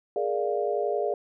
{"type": "chord", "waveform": "sine", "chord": "Bb dominant seventh", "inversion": "third", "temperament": "equal", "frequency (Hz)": [415.3, 466.2, 587.3, 698.5], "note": ["Ab4", "Bb4", "D5", "F5"], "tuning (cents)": [0, 0, 0, 0], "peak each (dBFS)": [-28, -31, -30, -31], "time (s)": [0.16, 1.14], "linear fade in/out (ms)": 2, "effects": []}